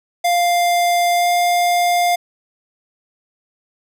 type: tone with pitch glide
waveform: square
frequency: 699 to 703.5 Hz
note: F5 to F5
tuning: +1 to +12 cents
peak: -14 dBFS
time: 0.24-2.16 s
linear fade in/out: 10 ms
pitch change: +11 cents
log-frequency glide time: 1.14-1.28 s
effects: none